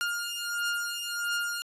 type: beating tone pair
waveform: sawtooth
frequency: 1411 / 1412.5 Hz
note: F6 / F6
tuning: +17 / +19 cents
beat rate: 1.5 Hz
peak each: -29 dBFS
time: 0.01-1.62 s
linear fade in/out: 0 ms
effects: resampled to 32000 Hz